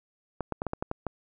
clicks, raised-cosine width 1 ms, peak -16 dBFS, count 8, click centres 0.407 / 0.523 / 0.619 / 0.667 / 0.734 / 0.825 / 0.914 / 1.067 s, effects none

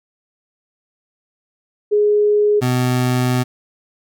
sine / 25% pulse tone pair in turn, 416.9 / 125.68 Hz, G#4 / B2, +7 / +31 cents, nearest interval octave + major sixth, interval 2076 cents, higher first, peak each -11 dBFS, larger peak neither, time 1.91-2.61 / 2.61-3.44 s, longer second, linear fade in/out 20 ms, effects none

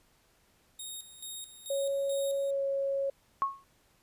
10% pulse tone with tremolo, 3729 Hz, A#7, in tune, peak -31 dBFS, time 0.79-2.51 s, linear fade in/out 5 ms, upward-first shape square, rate 2.3 Hz, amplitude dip 70%
sine tone with pitch glide, 554.4 to 549.9 Hz, C#5 to C#5, 0 to -14 cents, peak -28 dBFS, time 1.7-3.1 s, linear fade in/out 5 ms, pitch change -14 cents, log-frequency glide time 2.49-2.64 s
sine tone with exponential decay, 1095 Hz, C#6, 22 cents flat, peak -22 dBFS, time 3.42-3.64 s, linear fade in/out 0 ms, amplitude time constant 47 ms
effects pink hiss -67 dBFS RMS until 4.02 s + resampled to 32000 Hz

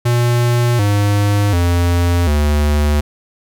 square tone with pitch steps, 120.2 / 102.25 / 86.98 / 73.99 Hz, B2 / G#2 / F2 / D2, -46 / -26 / -6 / +13 cents, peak -12 dBFS, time 0.05-3.01 s, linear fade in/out 10 ms, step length 740 ms, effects none

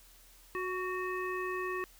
harmonic tone with a mistuned harmonic, 367.3 Hz, F#4, 13 cents flat, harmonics 1 / 3 / 5 / 7, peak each -36 / -38 / -40 / -45 dBFS, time 0.55-1.84 s, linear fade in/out 0 ms, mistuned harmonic 3, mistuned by +27 cents, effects added 40 Hz sine -60 dBFS peak until 1.99 s + white hiss -60 dBFS RMS until 1.99 s

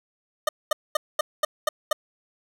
25% pulse tone bursts, 610 Hz, D#5, 34 cents flat, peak -15 dBFS, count 7, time 0.47-1.93 s, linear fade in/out 5 ms, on 20 ms, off 220 ms, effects none

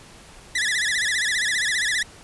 sawtooth tone with vibrato, 1839 Hz, A#6, 24 cents flat, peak -17 dBFS, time 0.55-2.03 s, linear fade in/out 5 ms, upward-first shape sine, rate 15 Hz, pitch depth 170 cents each way, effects pink hiss -46 dBFS RMS until 2.23 s + resampled to 24000 Hz

